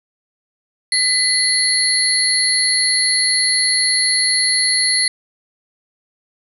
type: tone cluster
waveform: sine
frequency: 2003 / 4162 / 4418 / 10310 Hz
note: B6 / C8 / C#8 / E9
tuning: +24 / -10 / -7 / -40 cents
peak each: -19 dBFS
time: 0.92-5.08 s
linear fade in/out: 2 ms
effects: none